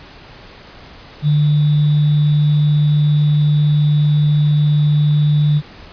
sine tone with sample-and-hold, 148.8 Hz, D3, 23 cents sharp, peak -10 dBFS, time 1.22-5.62 s, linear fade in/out 50 ms, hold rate 3675 Hz, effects pink hiss -39 dBFS RMS until 5.92 s + resampled to 11025 Hz

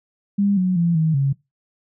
sine tone with pitch steps, 201 / 183.8 / 170.2 / 159.2 / 137.8 Hz, G3 / F#3 / F3 / D#3 / C#3, +44 / -11 / -44 / +40 / -10 cents, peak -15 dBFS, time 0.38-1.33 s, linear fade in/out 10 ms, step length 190 ms, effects noise-tail reverb RT60 0.2 s tail -21 dB re dry

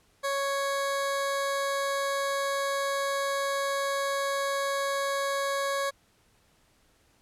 20% pulse tone, 554.4 Hz, C#5, in tune, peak -22 dBFS, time 0.23-5.91 s, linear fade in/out 20 ms, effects pink hiss -65 dBFS RMS until 7.21 s + low-pass 12000 Hz 12 dB/octave

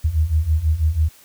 sine beating tone pair, 75 / 81.1 Hz, D2 / E2, +37 / -28 cents, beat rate 6.1 Hz, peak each -20 / -17 dBFS, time 0.04-1.09 s, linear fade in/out 10 ms, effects white hiss -49 dBFS RMS until 1.24 s

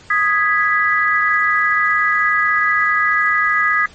sine chord, G# minor, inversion second, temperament equal, 1244.5 / 1661.2 / 1975.5 Hz, D#6 / G#6 / B6, 0 / 0 / 0 cents, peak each -17 dBFS, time 0.1-3.86 s, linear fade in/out 5 ms, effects pink hiss -44 dBFS RMS until 3.94 s + MP3 32 kbps

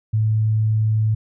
sine tone, 109 Hz, A2, 16 cents flat, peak -15 dBFS, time 0.13-1.15 s, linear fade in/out 10 ms, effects none

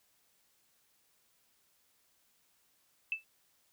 sine tone with exponential decay, 2637 Hz, E7, in tune, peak -27 dBFS, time 3.12-3.24 s, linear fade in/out 1 ms, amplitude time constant 24 ms, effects white hiss -72 dBFS RMS until 3.72 s

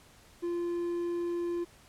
triangle tone, 345.9 Hz, F4, 17 cents flat, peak -28 dBFS, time 0.42-1.65 s, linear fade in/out 20 ms, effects pink hiss -58 dBFS RMS until 1.88 s + low-pass 12000 Hz 12 dB/octave

